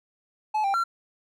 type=tone with pitch steps; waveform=triangle; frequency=858 / 789 / 1366 Hz; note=A5 / G5 / F6; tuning=-44 / +11 / -39 cents; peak=-20 dBFS; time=0.54-0.84 s; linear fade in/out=10 ms; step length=100 ms; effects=none